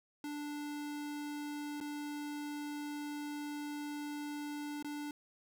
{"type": "tone with dropouts", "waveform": "square", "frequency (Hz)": 293.7, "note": "D4", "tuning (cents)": 0, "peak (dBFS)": -40, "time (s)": [0.24, 5.11], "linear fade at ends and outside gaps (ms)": 2, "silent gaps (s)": [[1.803, 1.81], [4.826, 4.845]], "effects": []}